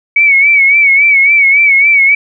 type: tone with vibrato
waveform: sine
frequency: 2252 Hz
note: C#7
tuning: 27 cents sharp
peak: -4 dBFS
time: 0.16-2.15 s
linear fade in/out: 5 ms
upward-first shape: sine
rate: 3.6 Hz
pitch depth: 71 cents each way
effects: none